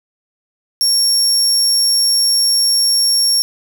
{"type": "tone", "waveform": "30% pulse", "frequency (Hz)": 5520, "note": "F8", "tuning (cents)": -21, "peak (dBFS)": -7, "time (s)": [0.81, 3.42], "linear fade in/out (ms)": 0, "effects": []}